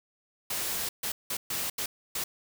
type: noise bursts at uneven times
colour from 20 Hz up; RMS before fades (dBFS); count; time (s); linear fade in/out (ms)
white; -32; 6; 0.5-0.89 / 1.03-1.12 / 1.3-1.37 / 1.5-1.7 / 1.78-1.86 / 2.15-2.24; 5
effects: none